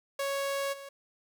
sawtooth tone with level steps, 554.4 Hz, C#5, in tune, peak -26 / -39 dBFS, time 0.19-0.89 s, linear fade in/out 5 ms, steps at 0.72 s, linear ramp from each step 20 ms, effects none

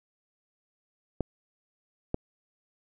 clicks, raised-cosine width 2 ms, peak -14 dBFS, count 2, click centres 1.207 / 2.144 s, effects none

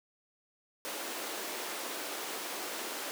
pink high-pass noise, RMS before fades -39 dBFS, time 0.85-3.11 s, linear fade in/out 0 ms, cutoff 310 Hz, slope 24 dB/octave, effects none

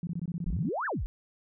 sine tone bursts, 170.3 Hz, F3, 43 cents flat, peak -30 dBFS, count 11, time 0.03-0.691 s, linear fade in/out 2 ms, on 41 ms, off 21 ms
sine exponential two-way sweep, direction up then down, 30.18 to 1822 to 30.18 Hz, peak -29 dBFS, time 0.46-1.06 s, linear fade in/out 0 ms, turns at 0.86 s
effects none

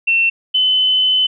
sine tone pair in turn, 2700 / 3031 Hz, E7 / F#7, +41 / +41 cents, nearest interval major second, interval 200 cents, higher second, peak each -11 dBFS, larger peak neither, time 0.07-0.3 / 0.54-1.27 s, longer second, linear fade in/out 10 ms, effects none

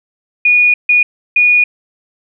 sine tone bursts at uneven times, 2453 Hz, D#7, 25 cents flat, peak -6 dBFS, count 3, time 0.45-0.74 / 0.89-1.03 / 1.36-1.64 s, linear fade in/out 5 ms, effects none

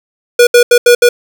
square tone bursts at uneven times, 483 Hz, B4, 39 cents flat, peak -3 dBFS, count 5, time 0.39-0.47 / 0.54-0.63 / 0.71-0.78 / 0.86-0.95 / 1.02-1.09 s, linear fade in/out 5 ms, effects 7-bit

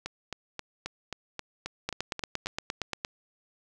two click trains, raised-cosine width 0.2 ms, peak -17 / -13 dBFS, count 10 / 11, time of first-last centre 0.06-2.46 / 1.89-3.049 s, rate 3.75 / 8.63 Hz, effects none

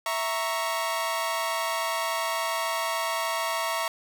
sawtooth chord, A# diminished, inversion second, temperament equal, 659.3 / 932.3 / 1108.7 Hz, E5 / A#5 / C#6, 0 / 0 / 0 cents, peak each -27 dBFS, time 0.06-3.88 s, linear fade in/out 2 ms, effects none

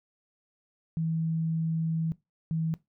sine tone pair in turn, 162.2 / 161.45 Hz, E3 / E3, -28 / -36 cents, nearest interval unison, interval 8 cents, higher first, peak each -26 dBFS, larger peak neither, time 0.97-2.12 / 2.51-2.74 s, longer first, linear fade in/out 0 ms, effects noise-tail reverb RT60 0.2 s tail -19 dB re dry

